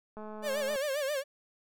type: click train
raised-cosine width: 1 ms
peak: -31 dBFS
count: 127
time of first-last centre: 0.17-0.759 s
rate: 214 Hz
type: tone with vibrato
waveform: 45% pulse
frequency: 566 Hz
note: C#5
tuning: 36 cents sharp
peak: -30 dBFS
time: 0.42-1.24 s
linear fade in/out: 50 ms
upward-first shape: sine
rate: 7.5 Hz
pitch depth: 120 cents each way
effects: none